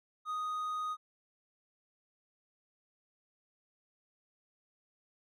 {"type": "tone", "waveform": "triangle", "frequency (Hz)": 1244.5, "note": "D#6", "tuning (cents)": 0, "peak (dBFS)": -32, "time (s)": [0.25, 0.97], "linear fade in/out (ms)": 50, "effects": []}